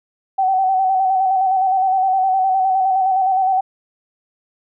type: tone with vibrato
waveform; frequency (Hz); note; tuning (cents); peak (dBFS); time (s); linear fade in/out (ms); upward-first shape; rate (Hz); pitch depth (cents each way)
sine; 760; F#5; +46; -13; 0.38-3.61; 10; square; 9.7; 33
effects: none